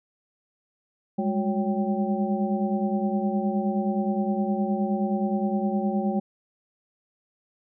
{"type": "tone cluster", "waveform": "sine", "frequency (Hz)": [197.8, 207.4, 364.2, 558, 780], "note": ["G3", "G#3", "F#4", "C#5", "G5"], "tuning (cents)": [16, -2, -27, 11, -9], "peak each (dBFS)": [-29, -25, -32, -33, -32], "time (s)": [1.18, 6.2], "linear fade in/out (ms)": 10, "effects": []}